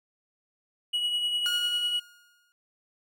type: tone with tremolo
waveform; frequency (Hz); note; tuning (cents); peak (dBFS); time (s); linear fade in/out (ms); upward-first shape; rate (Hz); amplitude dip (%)
triangle; 2917; F#7; -25; -22; 0.93-2; 10; triangle; 10; 45
type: tone with exponential decay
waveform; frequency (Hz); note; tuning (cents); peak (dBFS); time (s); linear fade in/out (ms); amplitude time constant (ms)
sawtooth; 1431; F6; +42; -25; 1.46-2.52; 0; 230
effects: none